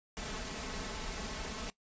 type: noise with comb filter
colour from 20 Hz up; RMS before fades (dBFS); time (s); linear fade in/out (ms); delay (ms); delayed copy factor
pink; -40; 0.17-1.7; 0; 4.6; +0.6
effects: noise-tail reverb RT60 0.1 s tail -19 dB re dry + resampled to 16000 Hz